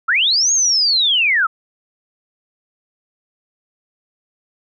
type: linear two-way sweep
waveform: sine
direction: up then down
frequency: 1244.5 to 6650 to 1244.5 Hz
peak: -12 dBFS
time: 0.08-1.47 s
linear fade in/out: 10 ms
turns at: 0.52 s
effects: none